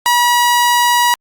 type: tone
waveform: sawtooth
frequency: 965 Hz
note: B5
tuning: 40 cents flat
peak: -6 dBFS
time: 0.06-1.14 s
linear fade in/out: 0 ms
effects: Opus 48 kbps